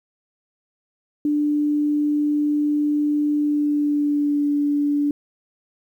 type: tone with pitch glide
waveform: sine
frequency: 295.6 to 290 Hz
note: D4 to D4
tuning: +11 to -22 cents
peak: -17 dBFS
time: 1.25-5.11 s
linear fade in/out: 2 ms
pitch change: -33 cents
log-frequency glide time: 3.37-4.48 s
effects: 9-bit